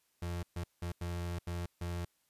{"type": "tone bursts at uneven times", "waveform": "35% pulse", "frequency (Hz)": 86.8, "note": "F2", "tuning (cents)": -10, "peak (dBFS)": -34, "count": 6, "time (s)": [[0.22, 0.43], [0.56, 0.64], [0.82, 0.92], [1.01, 1.39], [1.47, 1.66], [1.81, 2.05]], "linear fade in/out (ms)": 5, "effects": ["white hiss -75 dBFS RMS until 2.29 s", "resampled to 32000 Hz"]}